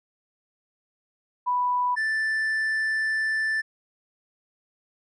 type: tone pair in turn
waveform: sine / triangle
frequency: 987.8 / 1763.3 Hz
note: B5 / A6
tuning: 0 / +3 cents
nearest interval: minor seventh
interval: 1003 cents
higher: second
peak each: -21 dBFS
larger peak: neither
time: 1.46-1.96 / 1.96-3.62 s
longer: second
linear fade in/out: 20 ms
effects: resampled to 22050 Hz